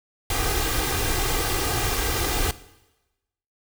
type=noise with comb filter; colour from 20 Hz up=pink; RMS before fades=-24 dBFS; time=0.3-2.51 s; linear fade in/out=2 ms; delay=2.5 ms; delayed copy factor=+0.7; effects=noise-tail reverb RT60 1.0 s tail -17 dB re dry